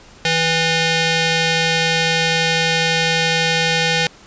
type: ring-modulated tone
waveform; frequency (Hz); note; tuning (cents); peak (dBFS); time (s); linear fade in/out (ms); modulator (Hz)
10% pulse; 656; E5; -9; -3; 0.25-4.07; 2; 1150
effects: pink hiss -44 dBFS RMS until 4.26 s + resampled to 16000 Hz